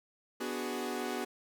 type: chord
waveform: sawtooth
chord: G# half-diminished seventh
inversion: first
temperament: equal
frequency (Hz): 246.9 / 293.7 / 370 / 415.3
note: B3 / D4 / F#4 / G#4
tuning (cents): 0 / 0 / 0 / 0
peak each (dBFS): -35 / -39 / -35 / -37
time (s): 0.4-1.25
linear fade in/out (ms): 10
effects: none